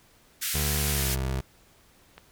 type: band-pass noise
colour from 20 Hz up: white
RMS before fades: -30 dBFS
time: 0.41-1.16 s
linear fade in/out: 20 ms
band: 1400 to 16000 Hz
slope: 48 dB/octave
type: tone with pitch glide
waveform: 25% pulse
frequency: 73.3 to 65.68 Hz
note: D2 to C2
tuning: -3 to +7 cents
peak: -23 dBFS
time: 0.54-1.41 s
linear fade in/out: 10 ms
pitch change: -190 cents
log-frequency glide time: 0.9-1.08 s
type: click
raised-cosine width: 0.3 ms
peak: -27 dBFS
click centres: 2.18 s
effects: pink hiss -59 dBFS RMS until 2.31 s